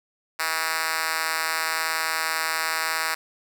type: tone with high-pass filter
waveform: 5% pulse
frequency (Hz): 160.9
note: E3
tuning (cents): -42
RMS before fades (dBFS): -26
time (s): 0.39-3.15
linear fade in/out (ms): 10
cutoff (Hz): 1200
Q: 0.69
effects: none